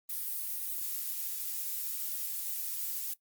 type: noise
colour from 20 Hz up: violet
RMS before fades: -36 dBFS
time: 0.09-3.14 s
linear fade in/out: 10 ms
effects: noise-tail reverb RT60 0.1 s tail -17 dB re dry + Opus 32 kbps